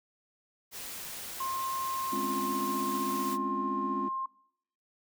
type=noise; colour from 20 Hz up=white; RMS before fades=-41 dBFS; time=0.71-3.38 s; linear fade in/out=50 ms
type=tone; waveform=sine; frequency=1060 Hz; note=C6; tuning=22 cents sharp; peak=-31 dBFS; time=1.4-4.26 s; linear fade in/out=5 ms
type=chord; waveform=triangle; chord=Db major seventh; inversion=second; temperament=equal; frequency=207.7 / 261.6 / 277.2 / 349.2 Hz; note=Ab3 / C4 / Db4 / F4; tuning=0 / 0 / 0 / 0 cents; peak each=-36 dBFS; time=2.12-4.09 s; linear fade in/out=10 ms
effects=noise-tail reverb RT60 0.8 s tail -26 dB re dry